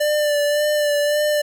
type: tone with vibrato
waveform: square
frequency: 591 Hz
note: D5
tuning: 11 cents sharp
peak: -17 dBFS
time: 0-1.42 s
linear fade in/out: 10 ms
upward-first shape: sine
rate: 1.8 Hz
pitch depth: 25 cents each way
effects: none